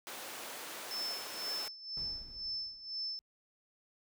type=high-pass noise; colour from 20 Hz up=pink; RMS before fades=-45 dBFS; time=0.07-1.68 s; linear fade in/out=0 ms; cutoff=470 Hz; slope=12 dB/octave
type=tone with tremolo; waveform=sine; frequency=5280 Hz; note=E8; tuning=2 cents sharp; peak=-35 dBFS; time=0.91-3.19 s; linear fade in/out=0 ms; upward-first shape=sine; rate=2 Hz; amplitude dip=80%
type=noise with exponential decay; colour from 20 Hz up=brown; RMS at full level=-45 dBFS; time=1.97-3.22 s; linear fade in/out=1 ms; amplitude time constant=270 ms
effects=none